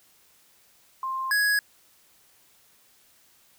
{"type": "tone pair in turn", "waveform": ["sine", "square"], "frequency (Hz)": [1054, 1667.8], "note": ["C6", "G#6"], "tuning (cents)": [12, 7], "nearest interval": "minor sixth", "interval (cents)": 795, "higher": "second", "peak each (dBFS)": [-27, -21], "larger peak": "second", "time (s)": [[1.03, 1.31], [1.31, 1.59]], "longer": "neither", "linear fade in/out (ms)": 2, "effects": ["white hiss -60 dBFS RMS until 3.58 s"]}